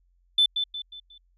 sine tone with echo, 3520 Hz, A7, in tune, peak -15 dBFS, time 0.38-0.46 s, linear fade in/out 5 ms, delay 180 ms, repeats 4, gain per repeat -8 dB, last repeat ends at 1.18 s, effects tanh soft clip ceiling -12 dBFS + added 44 Hz sine -62 dBFS peak until 1.37 s

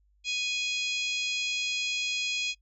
harmonic tone, 830.6 Hz, G#5, in tune, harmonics 3 / 4 / 5 / 6 / 7 / 8 / 9, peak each -31 / -33 / -37 / -39 / -47 / -40 / -48 dBFS, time 0.24-2.55 s, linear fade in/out 50 ms, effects noise-tail reverb RT60 0.1 s tail -25 dB re dry + added 50 Hz sine -63 dBFS peak until 2.61 s

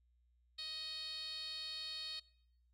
10% pulse tone with band-pass filter, 627 Hz, D#5, 13 cents sharp, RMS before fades -45 dBFS, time 0.58-2.2 s, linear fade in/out 10 ms, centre 4200 Hz, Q 9, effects noise-tail reverb RT60 0.8 s tail -22 dB re dry + added 60 Hz sine -70 dBFS peak until 2.73 s

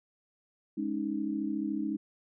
sine chord, Ab suspended fourth, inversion none, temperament equal, 207.7 / 277.2 / 311.1 Hz, Ab3 / Db4 / Eb4, 0 / 0 / 0 cents, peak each -35 / -35 / -33 dBFS, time 0.77-1.97 s, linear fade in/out 10 ms, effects none

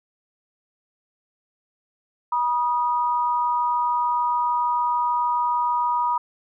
sine tone pair together, 965.7 / 1239 Hz, B5 / D#6, -39 / -8 cents, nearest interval major third, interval 431 cents, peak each -20 / -26 dBFS, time 2.32-6.18 s, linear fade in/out 5 ms, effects none

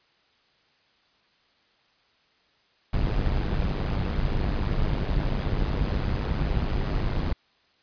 brown noise with amplitude modulation, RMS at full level -22 dBFS, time 2.93-7.33 s, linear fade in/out 5 ms, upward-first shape sine, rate 100 Hz, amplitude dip 75%, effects white hiss -64 dBFS RMS until 7.82 s + resampled to 11025 Hz

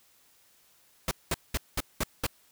pink noise bursts, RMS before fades -28 dBFS, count 6, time 1.08-2.266 s, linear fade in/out 2 ms, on 31 ms, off 200 ms, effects white hiss -63 dBFS RMS until 2.51 s

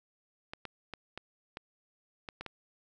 clicks, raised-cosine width 0.3 ms, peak -24 dBFS, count 8, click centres 0.535 / 0.653 / 0.937 / 1.176 / 1.571 / 2.288 / 2.41 / 2.463 s, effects none

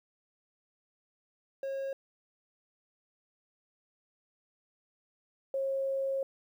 triangle / sine tone pair in turn, 543 / 541 Hz, C#5 / C#5, -36 / -42 cents, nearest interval unison, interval 6 cents, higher first, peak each -31 / -29 dBFS, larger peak second, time 1.63-1.93 / 5.54-6.23 s, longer second, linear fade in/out 2 ms, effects 11-bit

